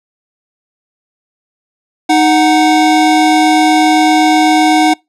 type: tone pair together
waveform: square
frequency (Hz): 310.3 / 740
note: D#4 / F#5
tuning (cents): -5 / 0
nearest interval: octave + minor third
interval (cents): 1505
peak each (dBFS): -10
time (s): 2.09-4.94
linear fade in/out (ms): 10
effects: noise-tail reverb RT60 0.2 s tail -26 dB re dry + low-pass 8000 Hz 12 dB/octave